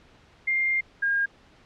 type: tone pair in turn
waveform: sine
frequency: 2110 / 1618.9 Hz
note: C7 / G#6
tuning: +14 / -45 cents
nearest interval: perfect fourth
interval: 459 cents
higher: first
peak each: -21 dBFS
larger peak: neither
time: 0.47-0.81 / 1.02-1.26 s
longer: first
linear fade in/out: 10 ms
effects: pink hiss -56 dBFS RMS until 1.65 s + low-pass 4000 Hz 12 dB/octave